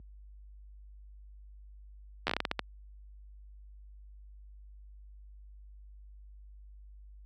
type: slowing click train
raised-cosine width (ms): 0.3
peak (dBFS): -13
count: 10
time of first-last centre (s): 2.27-2.593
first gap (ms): 11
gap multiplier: 1.28
effects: added 50 Hz sine -30 dBFS peak until 7.25 s + high-pass 150 Hz 12 dB/octave